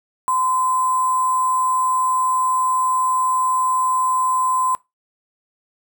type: tone with sample-and-hold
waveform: sine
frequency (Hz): 1028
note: C6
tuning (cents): -31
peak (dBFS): -16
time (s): 0.28-4.75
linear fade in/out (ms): 0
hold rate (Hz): 8820
effects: noise-tail reverb RT60 0.2 s tail -21 dB re dry